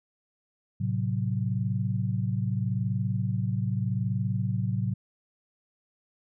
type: chord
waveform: sine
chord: F# diminished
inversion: first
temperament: equal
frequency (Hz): 110 / 130.81 / 185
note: A2 / C3 / F#3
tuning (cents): 0 / 0 / 0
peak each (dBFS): -28 / -30 / -31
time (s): 0.8-4.94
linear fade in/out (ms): 10
effects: none